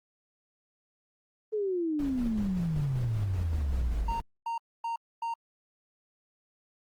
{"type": "exponential sweep", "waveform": "sine", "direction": "down", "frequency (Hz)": [440, 47.52], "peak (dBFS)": -27, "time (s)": [1.52, 4.13], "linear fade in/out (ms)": 20}
{"type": "noise with tremolo", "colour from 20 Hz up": "brown", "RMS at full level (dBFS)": -37, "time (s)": [1.99, 4.21], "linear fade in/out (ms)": 2, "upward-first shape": "square", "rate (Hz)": 5.2, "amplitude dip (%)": 35}
{"type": "tone bursts", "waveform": "triangle", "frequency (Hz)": 924, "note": "A#5", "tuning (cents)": -16, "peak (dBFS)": -28, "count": 4, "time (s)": [4.08, 5.34], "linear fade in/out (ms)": 5, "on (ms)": 120, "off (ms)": 260}
{"effects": ["Opus 24 kbps"]}